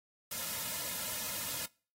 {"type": "noise with comb filter", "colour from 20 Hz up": "white", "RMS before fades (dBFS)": -38, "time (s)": [0.31, 1.66], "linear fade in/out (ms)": 5, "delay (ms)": 2.6, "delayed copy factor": -0.9, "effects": ["noise-tail reverb RT60 0.4 s tail -24 dB re dry", "AAC 48 kbps"]}